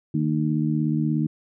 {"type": "harmonic tone", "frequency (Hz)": 76.8, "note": "D#2", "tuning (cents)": -22, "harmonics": [2, 3, 4], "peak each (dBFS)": [-23, -25, -26], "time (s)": [0.14, 1.27], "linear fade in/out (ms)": 5, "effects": []}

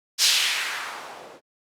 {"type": "noise with low-pass filter sweep", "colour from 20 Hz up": "violet", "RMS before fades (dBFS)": -25, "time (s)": [0.18, 1.41], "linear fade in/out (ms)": 50, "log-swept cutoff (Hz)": [4900, 420], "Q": 1.5, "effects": ["Opus 48 kbps"]}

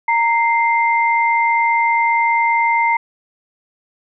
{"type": "tone pair together", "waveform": "sine", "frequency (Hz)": [927.5, 2093], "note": ["A#5", "C7"], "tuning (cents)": [-9, 0], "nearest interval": "octave + major second", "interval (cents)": 1409, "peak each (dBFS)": [-14, -17], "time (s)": [0.08, 2.97], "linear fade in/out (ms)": 5, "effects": []}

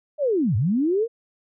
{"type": "linear two-way sweep", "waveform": "sine", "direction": "down then up", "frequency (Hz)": [622.3, 92.7, 480.4], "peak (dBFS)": -18, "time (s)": [0.18, 1.08], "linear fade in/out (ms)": 50, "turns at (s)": 0.56, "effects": []}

